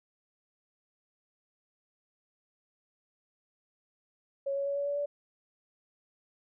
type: tone with pitch steps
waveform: sine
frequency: 553 / 557.8 / 562.7 / 567.6 / 572.5 / 577.5 Hz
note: C#5 / C#5 / C#5 / C#5 / D5 / D5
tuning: -4 / +11 / +26 / +41 / -44 / -29 cents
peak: -29 dBFS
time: 4.46-5.06 s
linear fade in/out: 10 ms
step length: 100 ms
effects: none